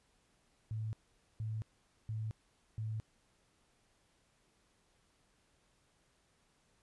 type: tone bursts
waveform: sine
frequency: 109.6 Hz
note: A2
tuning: 6 cents flat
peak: -36 dBFS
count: 4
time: 0.71-3 s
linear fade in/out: 0 ms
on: 220 ms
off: 470 ms
effects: pink hiss -73 dBFS RMS until 6.82 s + resampled to 24000 Hz